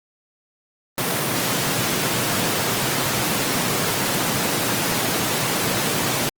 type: high-pass noise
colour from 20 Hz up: pink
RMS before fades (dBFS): -22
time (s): 0.98-6.29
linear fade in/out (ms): 0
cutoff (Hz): 110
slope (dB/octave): 48
effects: Opus 24 kbps